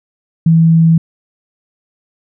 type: tone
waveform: sine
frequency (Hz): 163.8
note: E3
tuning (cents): -11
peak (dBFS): -5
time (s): 0.46-0.98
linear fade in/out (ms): 5
effects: none